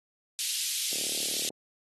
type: high-pass noise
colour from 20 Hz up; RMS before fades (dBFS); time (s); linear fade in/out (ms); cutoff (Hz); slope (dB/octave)
pink; -31; 0.39-1.49; 0; 3100; 24
type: click train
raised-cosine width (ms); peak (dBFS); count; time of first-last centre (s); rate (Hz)
2; -27; 22; 0.93-1.504; 36.6
effects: high-pass 300 Hz 12 dB/octave + AAC 32 kbps